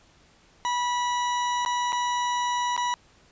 40% pulse tone with dropouts, 975 Hz, B5, 23 cents flat, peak -23 dBFS, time 0.65-2.94 s, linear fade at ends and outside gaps 0 ms, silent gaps 1.65-1.661 / 1.922-1.929 / 2.765-2.777 s, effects pink hiss -58 dBFS RMS until 3.31 s + resampled to 16000 Hz

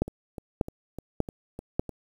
two click trains, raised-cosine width 2 ms, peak -10 / -23 dBFS, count 4 / 7, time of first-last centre 0.02-1.795 / 0.08-1.893 s, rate 1.69 / 3.31 Hz, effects 8-bit

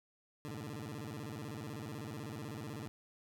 20% pulse tone with vibrato, 126.1 Hz, B2, 36 cents sharp, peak -37 dBFS, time 0.45-2.88 s, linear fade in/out 0 ms, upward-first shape square, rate 16 Hz, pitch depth 290 cents each way, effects none

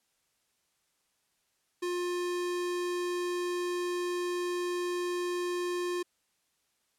square tone, 354.4 Hz, F4, 25 cents sharp, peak -31 dBFS, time 1.82-6.03 s, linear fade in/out 10 ms, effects white hiss -75 dBFS RMS until 6.98 s + low-pass 11000 Hz 12 dB/octave

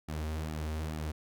sawtooth tone with flanger, 77.78 Hz, D#2, in tune, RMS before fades -36 dBFS, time 0.08-1.12 s, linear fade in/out 10 ms, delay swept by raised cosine 1.9 to 6.9 ms, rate 2.3 Hz, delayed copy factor -0.65, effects none

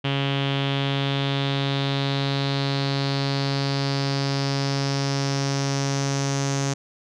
sawtooth tone with low-pass filter sweep, 138.4 Hz, C#3, 2 cents flat, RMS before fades -24 dBFS, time 0.04-6.74 s, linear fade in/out 10 ms, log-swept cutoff 3100 to 6400 Hz, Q 4.8, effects none

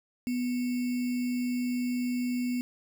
sine tone with sample-and-hold, 246.9 Hz, B3, in tune, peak -27 dBFS, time 0.27-2.61 s, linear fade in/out 0 ms, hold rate 2450 Hz, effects none

